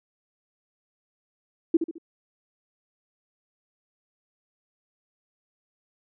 sine tone with echo, 329.6 Hz, E4, in tune, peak -14 dBFS, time 1.74-1.77 s, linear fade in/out 5 ms, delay 71 ms, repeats 3, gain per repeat -8 dB, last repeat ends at 1.983 s, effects none

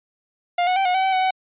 45% pulse tone with pitch steps, 704 / 733 / 776 / 725 / 760 / 766 / 748 / 753 Hz, F5 / F#5 / G5 / F#5 / F#5 / G5 / F#5 / F#5, +14 / -16 / -18 / -35 / +46 / -40 / +19 / +30 cents, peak -17 dBFS, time 0.58-1.308 s, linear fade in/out 5 ms, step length 91 ms, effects resampled to 8000 Hz

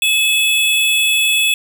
square tone pair together, 2586 / 3415 Hz, E7 / G#7, -34 / +48 cents, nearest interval perfect fourth, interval 482 cents, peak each -15 / -16 dBFS, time 0.02-1.54 s, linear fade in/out 2 ms, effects none

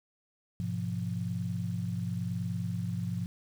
sine chord, F diminished, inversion first, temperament just, 104.77 / 125.72 / 174.61 Hz, Ab2 / Cb3 / F3, +16 / +31 / 0 cents, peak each -35 / -37 / -34 dBFS, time 0.6-3.26 s, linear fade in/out 0 ms, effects 9-bit

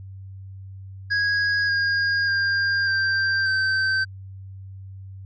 square tone with pitch steps, 1652 / 1625.5 / 1599.4 / 1573.8 / 1548.5 Hz, G#6 / G#6 / G6 / G6 / G6, -10 / -38 / +34 / +6 / -22 cents, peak -20 dBFS, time 1.1-4.05 s, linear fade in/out 20 ms, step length 590 ms, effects added 96 Hz sine -36 dBFS peak until 5.25 s + resampled to 16000 Hz

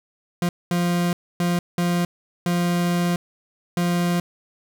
40% pulse tone bursts at uneven times, 174.61 Hz, F3, in tune, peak -18 dBFS, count 6, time 0.42-0.49 / 0.71-1.13 / 1.4-1.59 / 1.78-2.05 / 2.46-3.16 / 3.77-4.2 s, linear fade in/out 2 ms, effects none

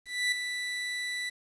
30% pulse tone with ADSR envelope, 1975.5 Hz, B6, in tune, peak -21 dBFS, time 0.05-1.3 s, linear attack 270 ms, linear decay 6 ms, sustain -8 dB, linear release 13 ms, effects resampled to 22050 Hz + 9-bit

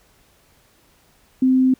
sine tone, 259.1 Hz, C4, 17 cents flat, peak -12 dBFS, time 1.42-1.74 s, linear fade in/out 5 ms, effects pink hiss -57 dBFS RMS until 1.79 s

